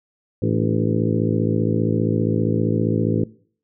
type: harmonic tone with a mistuned harmonic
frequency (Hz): 55.1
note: A1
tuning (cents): +3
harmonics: 2 / 3 / 4 / 5 / 6 / 7 / 8 / 9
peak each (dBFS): -22 / -24 / -25 / -26 / -27 / -27 / -28 / -29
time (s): 0.42-3.24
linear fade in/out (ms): 5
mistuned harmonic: 5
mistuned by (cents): +70
effects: noise-tail reverb RT60 0.5 s tail -21 dB re dry